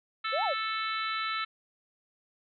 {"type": "harmonic tone", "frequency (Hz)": 440, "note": "A4", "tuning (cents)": 0, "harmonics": [3, 4, 5, 6, 7, 8, 9], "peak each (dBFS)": [-32, -39, -38, -42, -43, -45, -39], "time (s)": [0.24, 1.45], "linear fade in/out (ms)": 10}
{"type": "exponential two-way sweep", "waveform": "sine", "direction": "up then down", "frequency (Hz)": [493.9, 932.3, 493.9], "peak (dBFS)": -28, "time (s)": [0.32, 0.54], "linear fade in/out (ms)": 20, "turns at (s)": 0.44}
{"effects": []}